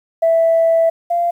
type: tone pair in turn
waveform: sine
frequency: 659.3 / 690.6 Hz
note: E5 / F5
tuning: 0 / -20 cents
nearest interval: minor second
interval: 80 cents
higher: second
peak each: -9 / -13 dBFS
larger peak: first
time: 0.22-0.9 / 1.1-1.31 s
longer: first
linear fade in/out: 10 ms
effects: tanh soft clip ceiling -6 dBFS + 8-bit